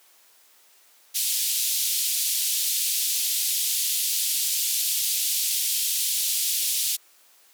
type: band-pass noise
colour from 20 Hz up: white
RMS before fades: -25 dBFS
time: 1.14-6.97 s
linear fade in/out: 20 ms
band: 3000 to 15000 Hz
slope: 24 dB/octave
effects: white hiss -57 dBFS RMS until 7.53 s + high-pass 400 Hz 12 dB/octave